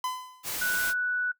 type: tone with exponential decay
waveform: 45% pulse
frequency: 1013 Hz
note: B5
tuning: 44 cents sharp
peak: -27 dBFS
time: 0.04-0.55 s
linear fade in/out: 2 ms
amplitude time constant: 110 ms
type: noise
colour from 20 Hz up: white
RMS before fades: -33 dBFS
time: 0.43-0.94 s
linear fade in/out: 50 ms
type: tone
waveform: sine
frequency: 1480 Hz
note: F#6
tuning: in tune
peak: -25 dBFS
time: 0.61-1.32 s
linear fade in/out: 10 ms
effects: noise-tail reverb RT60 0.1 s tail -18 dB re dry